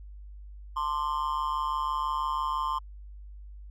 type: tone with amplitude modulation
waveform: triangle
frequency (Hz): 1046.5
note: C6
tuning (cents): 0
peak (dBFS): -21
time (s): 0.76-2.79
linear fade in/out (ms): 10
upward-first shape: sine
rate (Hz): 146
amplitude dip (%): 95
effects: added 50 Hz sine -42 dBFS peak until 3.7 s

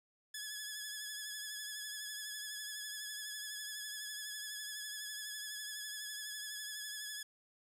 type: tone with vibrato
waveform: 10% pulse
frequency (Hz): 1700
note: G#6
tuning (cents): +40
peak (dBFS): -33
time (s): 0.34-7.23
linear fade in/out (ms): 5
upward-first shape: triangle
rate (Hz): 12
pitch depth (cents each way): 42
effects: none

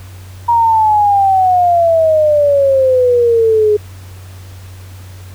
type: exponential sweep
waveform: sine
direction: down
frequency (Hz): 950 to 415.3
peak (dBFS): -7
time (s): 0.48-3.77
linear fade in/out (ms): 10
effects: added 93 Hz sine -30 dBFS peak until 5.34 s + pink hiss -41 dBFS RMS until 5.34 s

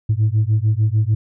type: beating tone pair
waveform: sine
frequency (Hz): 105 / 111.7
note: G#2 / A2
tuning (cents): +19 / +27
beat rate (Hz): 6.7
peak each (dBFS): -15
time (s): 0.09-1.15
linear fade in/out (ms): 10
effects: tanh soft clip ceiling -10 dBFS

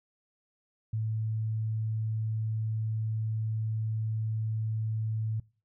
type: tone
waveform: sine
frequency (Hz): 110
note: A2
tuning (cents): 0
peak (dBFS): -28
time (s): 0.93-5.4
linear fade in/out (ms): 5
effects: noise-tail reverb RT60 0.4 s tail -24 dB re dry

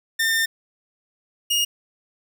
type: tone pair in turn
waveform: sawtooth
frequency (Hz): 1806 / 2856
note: A6 / F7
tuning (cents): +45 / +38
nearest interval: minor sixth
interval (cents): 793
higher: second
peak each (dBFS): -15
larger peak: neither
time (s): 0.19-0.46 / 1.5-1.65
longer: first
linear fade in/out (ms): 10
effects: none

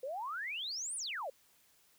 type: exponential two-way sweep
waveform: sine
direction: up then down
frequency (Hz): 495 to 9890 to 495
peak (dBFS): -37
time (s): 0.03-1.3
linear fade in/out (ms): 5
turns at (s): 0.96
effects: white hiss -68 dBFS RMS until 1.98 s

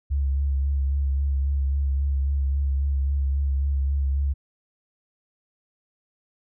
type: tone with vibrato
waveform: sine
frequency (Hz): 69.1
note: C#2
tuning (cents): -5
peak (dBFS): -20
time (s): 0.1-4.34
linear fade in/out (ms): 20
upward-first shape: sine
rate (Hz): 3.7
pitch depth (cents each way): 31
effects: none

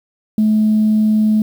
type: tone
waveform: sine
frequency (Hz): 215.4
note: A3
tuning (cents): -37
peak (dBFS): -9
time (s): 0.38-1.42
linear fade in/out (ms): 2
effects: tanh soft clip ceiling -6 dBFS + 7-bit

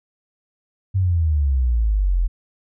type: exponential sweep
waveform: sine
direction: down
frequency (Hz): 98.1 to 41.2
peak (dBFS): -15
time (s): 0.94-2.28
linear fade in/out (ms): 20
effects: none

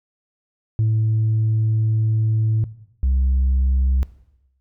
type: tone pair in turn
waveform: sine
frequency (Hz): 110 / 65.41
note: A2 / C2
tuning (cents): 0 / 0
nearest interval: major sixth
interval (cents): 900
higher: first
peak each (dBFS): -13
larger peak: neither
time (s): 0.79-2.64 / 3.03-4.03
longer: first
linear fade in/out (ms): 0
effects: noise-tail reverb RT60 0.9 s tail -18 dB re dry + tanh soft clip ceiling -13 dBFS

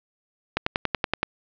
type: click train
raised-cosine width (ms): 0.3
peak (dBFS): -5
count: 8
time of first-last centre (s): 0.57-1.23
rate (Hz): 10.6
effects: low-pass 4000 Hz 12 dB/octave

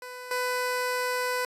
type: tone with level steps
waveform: 15% pulse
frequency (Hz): 499.5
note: B4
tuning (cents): +20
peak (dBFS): -32 / -20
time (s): 0.02-1.45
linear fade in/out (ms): 2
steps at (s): 0.31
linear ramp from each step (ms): 2
effects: resampled to 32000 Hz

